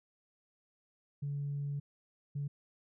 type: tone bursts at uneven times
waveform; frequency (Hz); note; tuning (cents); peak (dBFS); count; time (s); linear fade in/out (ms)
sine; 142.7; D3; -49; -33; 2; 1.22-1.8 / 2.35-2.48; 10
effects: tanh soft clip ceiling -30 dBFS